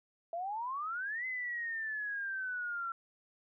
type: exponential two-way sweep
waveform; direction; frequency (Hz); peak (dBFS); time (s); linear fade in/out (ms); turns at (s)
sine; up then down; 659.3 to 2055 to 1349; -35; 0.33-2.92; 2; 1.26
effects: none